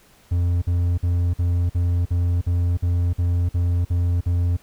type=tone bursts; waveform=triangle; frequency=87.31 Hz; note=F2; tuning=in tune; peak=-15 dBFS; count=12; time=0.31-4.569 s; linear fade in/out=10 ms; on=310 ms; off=49 ms; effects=pink hiss -54 dBFS RMS until 4.62 s